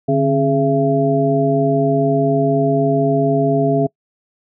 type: tone cluster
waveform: sine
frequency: 146.7 / 270.8 / 417.2 / 674 Hz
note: D3 / C#4 / G#4 / E5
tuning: -2 / -40 / +8 / +38 cents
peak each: -18 dBFS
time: 0.08-3.87 s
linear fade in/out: 10 ms
effects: noise-tail reverb RT60 0.1 s tail -25 dB re dry